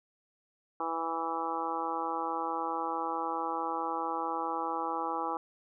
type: harmonic tone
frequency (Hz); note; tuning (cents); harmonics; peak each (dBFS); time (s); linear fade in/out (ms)
164.6; E3; -2; 2 / 3 / 4 / 5 / 6 / 7 / 8; -40 / -40 / -47 / -35 / -38 / -37 / -41; 0.8-5.37; 2
effects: none